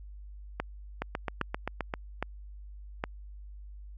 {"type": "two click trains", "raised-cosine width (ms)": 0.5, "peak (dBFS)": [-15, -16], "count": [4, 8], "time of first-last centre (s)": [[0.6, 3.039], [1.02, 1.939]], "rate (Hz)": [1.23, 7.62], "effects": ["added 50 Hz sine -43 dBFS peak until 3.97 s"]}